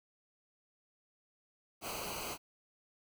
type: noise with comb filter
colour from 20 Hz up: pink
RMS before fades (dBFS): -41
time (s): 1.81-2.38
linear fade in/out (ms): 50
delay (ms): 0.56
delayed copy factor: -0.75
effects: none